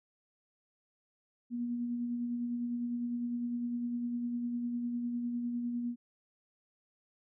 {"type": "tone with tremolo", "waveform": "sine", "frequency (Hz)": 240, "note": "B3", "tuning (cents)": -49, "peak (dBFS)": -31, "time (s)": [1.5, 5.96], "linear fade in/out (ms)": 50, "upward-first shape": "sine", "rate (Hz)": 9.9, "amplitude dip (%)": 30, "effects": []}